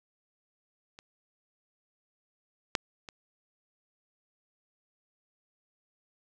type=clicks; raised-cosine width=0.2 ms; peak=-30 / -8 / -25 dBFS; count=3; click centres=0.989 / 2.752 / 3.088 s; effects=none